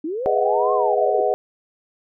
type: linear two-way sweep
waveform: sine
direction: up then down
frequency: 291.4 to 1093 to 357.8 Hz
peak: -23 dBFS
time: 0.04-1.21 s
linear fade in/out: 5 ms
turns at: 0.73 s
type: chord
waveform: sine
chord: G# minor seventh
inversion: none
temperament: equal with one note detuned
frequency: 415.3 / 493.9 / 630.6 / 740 Hz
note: G#4 / B4 / D#5 / F#5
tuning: 0 / 0 / +23 / 0 cents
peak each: -22 dBFS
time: 0.26-1.34 s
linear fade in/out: 0 ms
effects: none